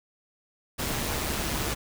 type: noise with amplitude modulation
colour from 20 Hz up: pink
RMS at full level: -28 dBFS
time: 0.78-1.75 s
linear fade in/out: 20 ms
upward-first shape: sine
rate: 146 Hz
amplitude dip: 35%
effects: none